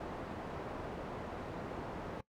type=low-pass noise; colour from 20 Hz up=white; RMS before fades=-43 dBFS; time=0-2.21 s; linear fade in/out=5 ms; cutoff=750 Hz; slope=12 dB/octave; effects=noise-tail reverb RT60 0.1 s tail -20 dB re dry